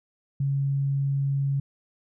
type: tone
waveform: sine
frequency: 138.59 Hz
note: C#3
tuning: in tune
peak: -22 dBFS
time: 0.4-1.6 s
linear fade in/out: 5 ms
effects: none